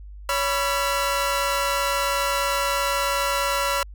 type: tone cluster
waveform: sawtooth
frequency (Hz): 562 / 985 / 1359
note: C#5 / B5 / F6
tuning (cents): +24 / -5 / -48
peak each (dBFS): -22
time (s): 0.29-3.83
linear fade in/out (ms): 2
effects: added 50 Hz sine -37 dBFS peak until 3.94 s